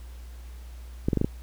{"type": "clicks", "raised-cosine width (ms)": 3, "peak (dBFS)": -10, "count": 5, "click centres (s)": [1.085, 1.132, 1.173, 1.214, 1.245], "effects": ["added 60 Hz sine -39 dBFS peak until 1.42 s", "pink hiss -55 dBFS RMS until 1.42 s"]}